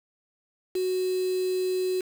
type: tone with quantisation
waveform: sine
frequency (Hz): 370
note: F#4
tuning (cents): 0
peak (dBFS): -24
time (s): 0.75-2.01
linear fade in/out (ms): 5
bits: 6
effects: none